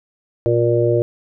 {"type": "harmonic tone", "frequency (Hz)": 118.2, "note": "A#2", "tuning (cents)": 24, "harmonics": [1, 3, 4, 5], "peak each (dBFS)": [-19, -17, -19, -20], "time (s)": [0.46, 1.02], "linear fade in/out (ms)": 0, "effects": []}